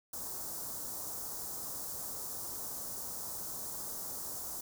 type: band-stop noise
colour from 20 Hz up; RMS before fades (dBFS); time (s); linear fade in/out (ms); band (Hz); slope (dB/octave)
white; -41; 0.13-4.61; 5; 1200 to 5500; 24
effects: none